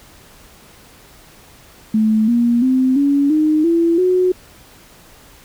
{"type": "tone with pitch steps", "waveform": "sine", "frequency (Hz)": [217.7, 237.4, 258.9, 282.3, 307.9, 335.7, 366.1], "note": ["A3", "A#3", "C4", "C#4", "D#4", "E4", "F#4"], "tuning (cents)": [-18, 32, -18, 32, -18, 32, -18], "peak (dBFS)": -11, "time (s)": [1.94, 4.32], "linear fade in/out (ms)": 5, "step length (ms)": 340, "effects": ["pink hiss -45 dBFS RMS until 5.44 s"]}